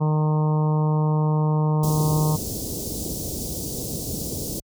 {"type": "harmonic tone", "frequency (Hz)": 153.4, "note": "D#3", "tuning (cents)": -24, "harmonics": [1, 2, 3, 4, 5, 6, 7, 8], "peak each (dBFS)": [-18, -33, -30, -36, -36, -32, -36, -46], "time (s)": [0, 2.37], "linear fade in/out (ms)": 20}
{"type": "band-stop noise", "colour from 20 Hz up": "pink", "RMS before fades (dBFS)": -28, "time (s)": [1.83, 4.6], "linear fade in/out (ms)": 5, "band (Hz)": [520, 5100], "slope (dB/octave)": 24}
{"effects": ["high-pass 60 Hz 12 dB/octave"]}